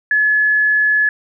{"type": "tone", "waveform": "sine", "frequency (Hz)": 1708, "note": "G#6", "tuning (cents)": 48, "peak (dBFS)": -11, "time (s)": [0.11, 1.09], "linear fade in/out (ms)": 2, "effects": []}